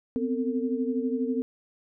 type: tone cluster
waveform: sine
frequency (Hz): 250.3 / 262.5 / 451.3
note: B3 / C4 / A4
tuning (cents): +23 / +6 / +44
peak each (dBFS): -28 / -30 / -31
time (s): 0.16-1.42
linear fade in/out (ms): 0
effects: none